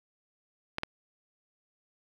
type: clicks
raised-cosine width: 0.3 ms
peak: -15 dBFS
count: 2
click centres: 0.784 / 0.834 s
effects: 8-bit